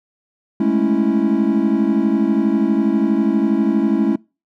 triangle chord, A major seventh, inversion third, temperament equal, 207.7 / 220 / 277.2 / 329.6 Hz, G#3 / A3 / C#4 / E4, 0 / 0 / 0 / 0 cents, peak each -17 dBFS, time 0.6-4.16 s, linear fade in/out 5 ms, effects noise-tail reverb RT60 0.3 s tail -25 dB re dry + tanh soft clip ceiling -3 dBFS

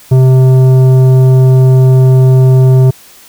sine tone with tanh clipping, 130 Hz, C3, 11 cents flat, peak -4 dBFS, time 0.11-2.91 s, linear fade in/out 10 ms, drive 11 dB, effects white hiss -38 dBFS RMS until 3.28 s

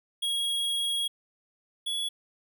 square tone pair in turn, 3305 / 3382 Hz, G#7 / G#7, -9 / +31 cents, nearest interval unison, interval 40 cents, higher second, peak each -27 / -29 dBFS, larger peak first, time 0.22-1.08 / 1.86-2.09 s, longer first, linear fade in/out 10 ms, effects none

